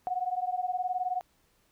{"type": "beating tone pair", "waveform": "sine", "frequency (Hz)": [724, 743], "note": ["F#5", "F#5"], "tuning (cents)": [-38, 7], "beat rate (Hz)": 19, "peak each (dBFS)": [-31, -32], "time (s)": [0.07, 1.21], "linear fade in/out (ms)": 0, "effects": ["pink hiss -69 dBFS RMS until 1.71 s"]}